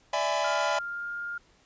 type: chord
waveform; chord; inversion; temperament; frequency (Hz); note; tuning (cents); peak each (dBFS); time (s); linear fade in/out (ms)
45% pulse; E dominant seventh; third; equal with one note detuned; 587.3 / 659.3 / 830.6 / 1007.9; D5 / E5 / G#5 / B5; 0 / 0 / 0 / +35; -31; 0.13-0.79; 5
type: tone with pitch glide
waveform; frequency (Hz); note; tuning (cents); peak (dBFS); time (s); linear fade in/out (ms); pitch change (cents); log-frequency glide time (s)
sine; 1396.9 to 1409.1; F6 to F6; 0 to +15; -32; 0.44-1.38; 5; +15; 0.79-1.1
effects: pink hiss -62 dBFS RMS until 1.65 s + resampled to 16000 Hz